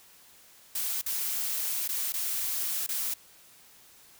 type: noise with dropouts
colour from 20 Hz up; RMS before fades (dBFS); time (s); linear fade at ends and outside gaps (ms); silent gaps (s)
blue; -31; 0.75-3.14; 5; 1.015-1.061 / 1.878-1.889 / 2.123-2.138 / 2.865-2.889
effects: white hiss -56 dBFS RMS until 4.19 s